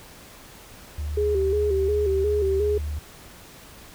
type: tone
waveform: sine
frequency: 74.4 Hz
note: D2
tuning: 23 cents sharp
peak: -26 dBFS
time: 0.98-2.99 s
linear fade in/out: 5 ms
type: tone with vibrato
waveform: sine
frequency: 402.3 Hz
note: G4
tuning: 45 cents sharp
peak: -20 dBFS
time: 1.17-2.78 s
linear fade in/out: 5 ms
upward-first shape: square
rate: 2.8 Hz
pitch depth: 62 cents each way
effects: pink hiss -46 dBFS RMS until 3.94 s